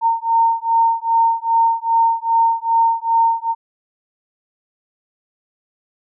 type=beating tone pair; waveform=sine; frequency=914 / 916.5 Hz; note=A#5 / A#5; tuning=-34 / -30 cents; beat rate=2.5 Hz; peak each=-16 dBFS; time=0.01-3.55 s; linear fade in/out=50 ms; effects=none